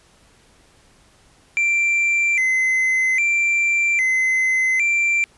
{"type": "tone with vibrato", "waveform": "triangle", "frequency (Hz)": 2198, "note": "C#7", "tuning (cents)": -15, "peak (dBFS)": -14, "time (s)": [1.57, 5.24], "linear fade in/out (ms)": 0, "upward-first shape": "square", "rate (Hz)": 0.62, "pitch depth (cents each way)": 120, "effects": ["pink hiss -54 dBFS RMS until 5.37 s", "resampled to 24000 Hz"]}